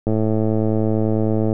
click train, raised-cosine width 2 ms, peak -7 dBFS, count 160, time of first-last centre 0.07-1.529 s, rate 109 Hz, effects none

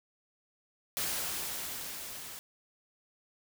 white noise with level ramp, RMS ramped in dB -33 to -45 dBFS, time 0.97-2.39 s, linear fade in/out 0 ms, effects none

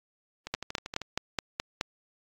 two click trains, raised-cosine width 0.2 ms, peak -11 / -19 dBFS, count 7 / 8, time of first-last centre 0.54-1.811 / 0.47-1.017 s, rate 4.72 / 12.8 Hz, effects AAC 48 kbps

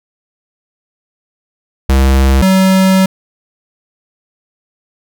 square tone pair in turn, 66.8 / 189.59 Hz, C2 / F#3, +36 / +42 cents, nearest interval octave + tritone, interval 1806 cents, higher second, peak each -7 dBFS, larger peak neither, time 1.89-2.42 / 2.42-3.06 s, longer second, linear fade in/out 5 ms, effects none

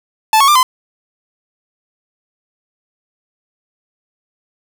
45% pulse tone with pitch steps, 874 / 1104 / 1190 / 1025 Hz, A5 / C#6 / D6 / C6, -12 / -7 / +22 / -36 cents, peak -7 dBFS, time 0.33-0.63 s, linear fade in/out 2 ms, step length 75 ms, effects none

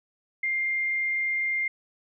sine tone, 2108 Hz, C7, 12 cents sharp, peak -24 dBFS, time 0.43-1.68 s, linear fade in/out 5 ms, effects none

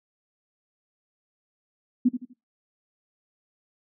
sine tone with echo, 248.8 Hz, B3, 13 cents sharp, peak -15 dBFS, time 2.05-2.09 s, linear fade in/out 10 ms, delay 82 ms, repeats 3, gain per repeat -10 dB, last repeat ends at 2.336 s, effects noise-tail reverb RT60 0.2 s tail -19 dB re dry

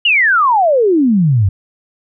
sine exponential sweep, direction down, 2960 to 90.2 Hz, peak -8 dBFS, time 0.05-1.49 s, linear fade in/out 5 ms, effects none

